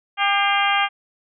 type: harmonic tone with a mistuned harmonic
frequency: 400 Hz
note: G4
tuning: 35 cents sharp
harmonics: 2 / 3 / 4 / 5 / 6 / 7 / 8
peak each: -21 / -23 / -24 / -25 / -26 / -26 / -27 dBFS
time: 0.17-0.89 s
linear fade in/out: 50 ms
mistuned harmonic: 5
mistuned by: +68 cents
effects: none